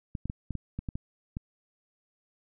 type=clicks; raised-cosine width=5 ms; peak=-21 dBFS; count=9; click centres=0.152 / 0.256 / 0.299 / 0.507 / 0.553 / 0.79 / 0.888 / 0.955 / 1.369 s; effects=none